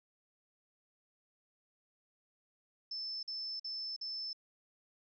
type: tone bursts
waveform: sine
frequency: 5274 Hz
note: E8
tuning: in tune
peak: -38 dBFS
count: 4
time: 2.91-4.331 s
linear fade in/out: 5 ms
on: 320 ms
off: 47 ms
effects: none